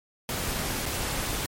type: noise with dropouts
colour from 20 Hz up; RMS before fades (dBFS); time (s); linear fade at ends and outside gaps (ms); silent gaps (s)
pink; -30; 0.29-1.46; 1; 0.857-0.861
effects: MP3 64 kbps